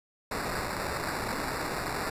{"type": "noise with sample-and-hold", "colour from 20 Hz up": "white", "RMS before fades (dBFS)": -33, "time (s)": [0.31, 2.1], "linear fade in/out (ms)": 5, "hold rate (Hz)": 3150, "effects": ["resampled to 32000 Hz"]}